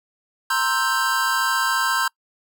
square chord, C dominant seventh, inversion third, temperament equal, 932.3 / 1046.5 / 1318.5 / 1568 Hz, Bb5 / C6 / E6 / G6, 0 / 0 / 0 / 0 cents, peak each -28 / -25 / -27 / -23 dBFS, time 0.5-2.08 s, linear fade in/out 5 ms, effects noise-tail reverb RT60 0.1 s tail -26 dB re dry

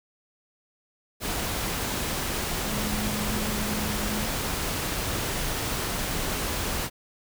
sine tone in noise, 210.9 Hz, G#3, 27 cents sharp, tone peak -31 dBFS, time 2.63-4.27 s, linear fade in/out 50 ms, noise pink, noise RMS -29 dBFS, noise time 1.2-6.9 s, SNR -5 dB, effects none

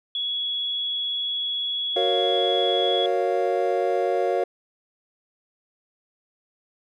sine tone with vibrato, 3362 Hz, G#7, 20 cents sharp, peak -24 dBFS, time 0.15-3.06 s, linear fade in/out 2 ms, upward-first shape triangle, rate 18 Hz, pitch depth 8 cents each way
triangle chord, Gb major seventh, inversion none, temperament equal, 370 / 466.2 / 554.4 / 698.5 Hz, Gb4 / Bb4 / Db5 / F5, 0 / 0 / 0 / 0 cents, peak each -24 dBFS, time 1.96-4.44 s, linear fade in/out 5 ms
effects none

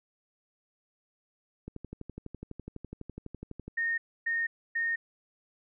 click train, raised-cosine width 3 ms, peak -27 dBFS, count 25, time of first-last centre 1.68-3.68 s, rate 12 Hz
sine tone bursts, 1842 Hz, A#6, 21 cents flat, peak -27 dBFS, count 3, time 3.77-4.96 s, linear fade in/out 10 ms, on 210 ms, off 280 ms
effects none

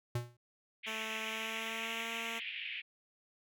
square tone with exponential decay, 120.4 Hz, B2, 44 cents flat, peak -31 dBFS, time 0.15-0.37 s, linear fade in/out 5 ms, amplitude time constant 47 ms
pink band-pass noise, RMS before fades -42 dBFS, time 0.83-2.82 s, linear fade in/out 20 ms, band 2100 to 3100 Hz, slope 48 dB/octave
5% pulse tone with pitch glide, 220 to 228.5 Hz, A3 to A#3, 0 to -34 cents, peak -29 dBFS, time 0.86-2.4 s, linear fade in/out 20 ms, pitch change +66 cents, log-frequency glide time 1.26-2.1 s
effects none

